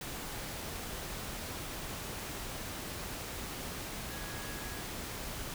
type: tone in noise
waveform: sine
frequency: 1661.2 Hz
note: G#6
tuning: in tune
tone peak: -49 dBFS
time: 4.1-4.81 s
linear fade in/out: 2 ms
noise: pink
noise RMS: -41 dBFS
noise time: 0.01-5.54 s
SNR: -11 dB
effects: none